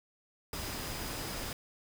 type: tone in noise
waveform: sine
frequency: 4970 Hz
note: D#8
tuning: 3 cents flat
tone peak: -49 dBFS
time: 0.53-1.53 s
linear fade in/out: 2 ms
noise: pink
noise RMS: -39 dBFS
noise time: 0.53-1.53 s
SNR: -13 dB
effects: none

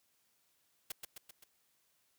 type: noise with echo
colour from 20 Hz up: white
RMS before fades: -40 dBFS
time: 0.9-0.92 s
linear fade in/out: 5 ms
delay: 130 ms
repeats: 4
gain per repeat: -4 dB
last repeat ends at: 1.44 s
effects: white hiss -75 dBFS RMS until 2.18 s + high-pass 60 Hz 12 dB/octave

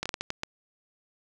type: slowing click train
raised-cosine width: 0.2 ms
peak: -13 dBFS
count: 7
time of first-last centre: 0.03-0.434 s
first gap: 26 ms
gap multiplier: 1.38
effects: none

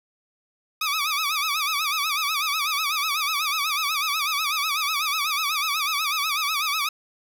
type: tone with vibrato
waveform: 15% pulse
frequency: 1209 Hz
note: D6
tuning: 50 cents sharp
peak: -16 dBFS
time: 0.81-6.89 s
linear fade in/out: 5 ms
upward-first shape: sine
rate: 8.1 Hz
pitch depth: 130 cents each way
effects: none

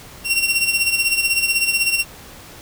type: tone with tremolo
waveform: sawtooth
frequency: 2739 Hz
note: F7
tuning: 34 cents flat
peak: -10 dBFS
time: 0.24-2.05 s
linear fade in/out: 50 ms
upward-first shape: sine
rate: 16 Hz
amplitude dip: 65%
effects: pink hiss -40 dBFS RMS until 2.61 s

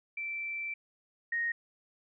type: tone pair in turn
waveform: sine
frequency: 2336 / 1865.3 Hz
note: D7 / A#6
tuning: -10 / +1 cents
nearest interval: major third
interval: 389 cents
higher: first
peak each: -34 / -29 dBFS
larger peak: second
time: 0.17-0.74 / 1.32-1.52 s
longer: first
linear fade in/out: 5 ms
effects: none

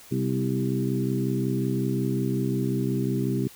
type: harmonic tone with a mistuned harmonic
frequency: 65.5 Hz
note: C2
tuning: 2 cents sharp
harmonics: 2 / 3 / 4 / 5 / 6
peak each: -27 / -29 / -30 / -31 / -32 dBFS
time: 0.11-3.48 s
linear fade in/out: 10 ms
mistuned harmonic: 4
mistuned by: -34 cents
effects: white hiss -49 dBFS RMS until 3.55 s

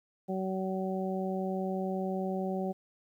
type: harmonic tone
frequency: 189 Hz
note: F#3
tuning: 37 cents sharp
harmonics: 1 / 2 / 3 / 4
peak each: -33 / -36 / -38 / -39 dBFS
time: 0.28-2.73 s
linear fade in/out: 20 ms
effects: 11-bit

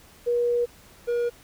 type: tone pair in turn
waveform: sine / triangle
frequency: 479.8 / 477.5 Hz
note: A#4 / A#4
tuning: +50 / +42 cents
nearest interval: unison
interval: 8 cents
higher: first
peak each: -20 dBFS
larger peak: neither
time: 0.26-0.66 / 1.07-1.3 s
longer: first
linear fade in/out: 20 ms
effects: pink hiss -52 dBFS RMS until 1.43 s

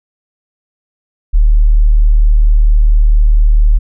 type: tone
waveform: sine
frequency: 37.8 Hz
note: D#1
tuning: 49 cents flat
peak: -4 dBFS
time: 1.33-3.79 s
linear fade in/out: 20 ms
effects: none

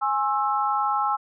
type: chord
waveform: sine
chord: Ab augmented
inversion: none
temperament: equal with one note detuned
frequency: 830.6 / 1070.3 / 1318.5 Hz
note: Ab5 / C6 / E6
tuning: 0 / +39 / 0 cents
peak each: -24 / -27 / -25 dBFS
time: 0.01-1.17 s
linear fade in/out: 20 ms
effects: none

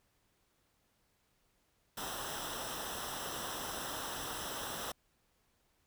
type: noise with comb filter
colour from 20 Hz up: pink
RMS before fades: -41 dBFS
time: 1.97-4.92 s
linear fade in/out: 5 ms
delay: 0.44 ms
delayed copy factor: -0.75
effects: pink hiss -75 dBFS RMS until 5.86 s

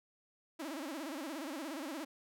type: tone with vibrato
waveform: sawtooth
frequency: 297.2 Hz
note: D4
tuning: 21 cents sharp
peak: -36 dBFS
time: 0.59-2.05 s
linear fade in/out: 10 ms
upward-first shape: sine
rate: 17 Hz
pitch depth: 200 cents each way
effects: none

